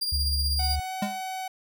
40% pulse tone with tremolo, 4790 Hz, D8, 33 cents sharp, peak -23 dBFS, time 0.01-0.76 s, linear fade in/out 10 ms, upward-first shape triangle, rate 16 Hz, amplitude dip 50%
sine tone, 72.4 Hz, D2, 24 cents flat, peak -25 dBFS, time 0.12-0.8 s, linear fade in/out 5 ms
45% pulse tone with pitch glide, 743 to 752.9 Hz, F#5 to F#5, +7 to +30 cents, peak -31 dBFS, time 0.59-1.48 s, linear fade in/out 5 ms, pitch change +23 cents, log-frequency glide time 0.77-0.93 s
square tone with exponential decay, 204.3 Hz, G#3, 28 cents flat, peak -23 dBFS, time 1.02-1.21 s, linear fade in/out 5 ms, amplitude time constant 41 ms
effects none

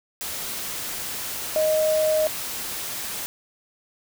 sine tone in noise, 622.3 Hz, D#5, in tune, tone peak -18 dBFS, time 1.56-2.27 s, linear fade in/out 0 ms, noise white, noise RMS -31 dBFS, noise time 0.21-3.26 s, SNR +10 dB, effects none

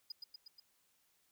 triangle tone with echo, 4958 Hz, D#8, 7 cents flat, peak -40 dBFS, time 0.1-0.12 s, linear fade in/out 5 ms, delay 120 ms, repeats 4, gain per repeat -3 dB, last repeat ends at 0.6 s, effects white hiss -75 dBFS RMS until 1.31 s

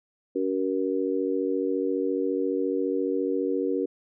harmonic tone, 94.5 Hz, F#2, 37 cents sharp, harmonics 3 / 4 / 5, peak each -28 / -28 / -28 dBFS, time 0.35-3.86 s, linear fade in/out 10 ms, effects none

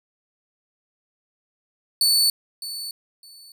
sawtooth tone with echo, 4480 Hz, C#8, 18 cents sharp, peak -13 dBFS, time 2.01-2.3 s, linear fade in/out 2 ms, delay 610 ms, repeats 2, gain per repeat -14 dB, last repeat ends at 3.52 s, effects none

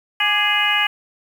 harmonic tone with a mistuned harmonic, 416.1 Hz, G#4, 3 cents sharp, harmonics 2 / 3 / 4 / 5 / 6 / 7, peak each -25 / -26 / -22 / -22 / -22 / -20 dBFS, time 0.2-0.87 s, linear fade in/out 5 ms, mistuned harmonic 3, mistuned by -80 cents, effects 7-bit

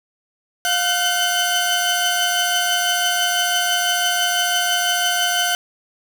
sawtooth tone cluster, 708 / 1518 / 3042 Hz, F5 / F#6 / F#7, +23 / +44 / +47 cents, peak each -18 dBFS, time 0.65-5.55 s, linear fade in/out 0 ms, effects none

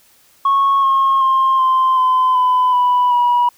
sine tone with pitch steps, 1100 / 1080.5 / 1061.3 / 1042.5 / 1024 / 1005.8 / 987.9 / 970.4 Hz, C#6 / C#6 / C6 / C6 / C6 / B5 / B5 / B5, -14 / -45 / +24 / -7 / -38 / +31 / 0 / -31 cents, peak -9 dBFS, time 0.45-3.49 s, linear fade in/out 5 ms, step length 380 ms, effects tanh soft clip ceiling -8 dBFS + white hiss -52 dBFS RMS until 3.57 s

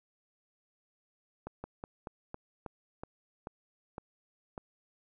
slowing click train, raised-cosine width 1 ms, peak -26 dBFS, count 10, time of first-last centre 1.47-4.578 s, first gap 170 ms, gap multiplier 1.17, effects none

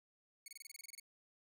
10% pulse tone bursts, 2217 Hz, C#7, in tune, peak -40 dBFS, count 12, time 0.46-0.998 s, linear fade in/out 2 ms, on 21 ms, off 26 ms, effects none

